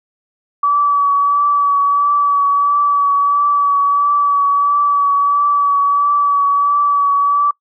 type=tone with vibrato; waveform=sine; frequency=1145 Hz; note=D6; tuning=44 cents flat; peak=-10 dBFS; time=0.63-7.51 s; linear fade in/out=5 ms; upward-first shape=triangle; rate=1.5 Hz; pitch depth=23 cents each way; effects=noise-tail reverb RT60 0.1 s tail -24 dB re dry